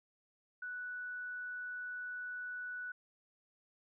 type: tone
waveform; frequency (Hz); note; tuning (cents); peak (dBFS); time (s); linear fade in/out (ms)
sine; 1480; F#6; 0; -40; 0.62-2.92; 5
effects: none